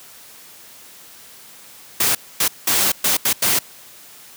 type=noise bursts at uneven times; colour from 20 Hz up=white; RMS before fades=-17 dBFS; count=6; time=2-2.15 / 2.4-2.48 / 2.67-2.92 / 3.04-3.17 / 3.25-3.33 / 3.42-3.59 s; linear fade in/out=5 ms; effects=white hiss -43 dBFS RMS until 4.36 s + high-pass 80 Hz 12 dB/octave